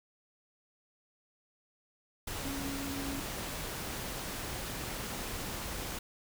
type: tone in noise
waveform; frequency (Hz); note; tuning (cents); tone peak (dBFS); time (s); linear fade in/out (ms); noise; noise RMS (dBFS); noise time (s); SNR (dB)
sine; 276; C#4; -7; -38; 2.45-3.2; 5; pink; -39; 2.27-5.99; -2
effects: none